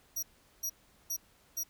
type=tone bursts; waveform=sawtooth; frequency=5760 Hz; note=F#8; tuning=47 cents flat; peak=-30 dBFS; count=4; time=0.16-1.636 s; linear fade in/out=10 ms; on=69 ms; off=400 ms; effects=pink hiss -65 dBFS RMS until 1.69 s

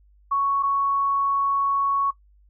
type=tone pair in turn; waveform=sine; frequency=1111 / 1111 Hz; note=C#6 / C#6; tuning=+4 / +4 cents; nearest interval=unison; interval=0 cents; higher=neither; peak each=-19 dBFS; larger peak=neither; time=0.31-0.63 / 0.63-2.11 s; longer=second; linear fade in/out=10 ms; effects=noise-tail reverb RT60 0.1 s tail -18 dB re dry + added 50 Hz sine -53 dBFS peak until 2.49 s

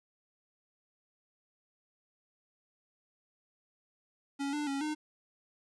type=tone with pitch steps; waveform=square; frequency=279.1 / 296.3 / 276.1 / 304.6 Hz; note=C#4 / D4 / C#4 / D#4; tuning=+12 / +15 / -7 / -37 cents; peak=-33 dBFS; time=4.39-4.95 s; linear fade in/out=20 ms; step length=140 ms; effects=resampled to 22050 Hz + 11-bit

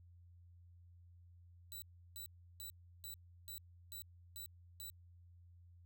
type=tone bursts; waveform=5% pulse; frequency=3951 Hz; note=B7; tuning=in tune; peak=-39 dBFS; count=8; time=1.72-4.9 s; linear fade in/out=0 ms; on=100 ms; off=340 ms; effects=added 87 Hz sine -59 dBFS peak until 5.85 s

